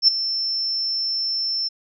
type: tone with ADSR envelope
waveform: sine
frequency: 5350 Hz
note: E8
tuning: 25 cents sharp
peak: -8 dBFS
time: 0.02-1.69 s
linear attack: 60 ms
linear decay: 9 ms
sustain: -13 dB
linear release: 17 ms
effects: none